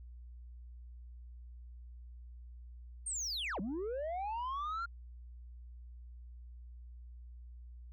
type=linear two-way sweep; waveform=sine; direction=down then up; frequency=8870 to 174.61 to 1409 Hz; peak=-33 dBFS; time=3.06-4.86 s; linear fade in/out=10 ms; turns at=3.6 s; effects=tanh soft clip ceiling -35 dBFS + added 60 Hz sine -48 dBFS peak until 7.92 s